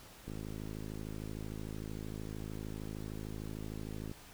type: click train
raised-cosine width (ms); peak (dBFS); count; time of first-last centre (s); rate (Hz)
3; -30; 205; 0.28-4.115; 53.2
effects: pink hiss -55 dBFS RMS until 4.33 s